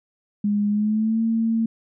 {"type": "tone with pitch glide", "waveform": "sine", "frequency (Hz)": [206.1, 226.1], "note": ["G#3", "A3"], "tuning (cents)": [-13, 47], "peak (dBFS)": -18, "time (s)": [0.44, 1.66], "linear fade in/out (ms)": 5, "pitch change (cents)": 160, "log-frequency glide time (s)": [0.69, 1.21], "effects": []}